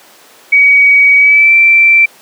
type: tone with pitch glide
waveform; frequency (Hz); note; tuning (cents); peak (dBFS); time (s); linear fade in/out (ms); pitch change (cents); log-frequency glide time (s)
sine; 2261 to 2342; C#7 to D7; +34 to -5; -3; 0.52-2.06; 10; +61; 1.17-1.54
effects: pink hiss -40 dBFS RMS until 2.21 s + high-pass 400 Hz 12 dB/octave